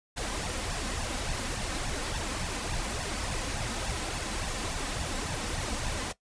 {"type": "noise with flanger", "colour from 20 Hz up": "pink", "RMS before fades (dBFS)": -33, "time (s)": [0.16, 6.13], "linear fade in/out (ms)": 20, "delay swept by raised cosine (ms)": [1.1, 4], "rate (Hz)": 3.5, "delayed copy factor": 0.65, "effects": ["noise-tail reverb RT60 0.1 s tail -17 dB re dry", "resampled to 22050 Hz"]}